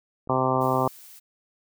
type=clicks; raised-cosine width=2 ms; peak=-33 dBFS; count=9; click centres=0.274 / 0.324 / 0.373 / 0.569 / 0.611 / 0.645 / 0.74 / 0.794 / 0.877 s
type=harmonic tone; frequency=130 Hz; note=C3; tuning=11 cents flat; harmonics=1 / 2 / 3 / 4 / 5 / 6 / 7 / 8 / 9; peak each=-29 / -29 / -29 / -29 / -29 / -29 / -29 / -29 / -29 dBFS; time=0.29-0.88 s; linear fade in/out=5 ms
type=noise; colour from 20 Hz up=blue; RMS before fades=-47 dBFS; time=0.6-1.2 s; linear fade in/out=20 ms
effects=none